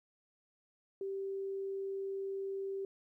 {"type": "tone", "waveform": "sine", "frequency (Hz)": 390, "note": "G4", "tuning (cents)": -9, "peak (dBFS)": -36, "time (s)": [1.01, 2.85], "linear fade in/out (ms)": 2, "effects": ["13-bit"]}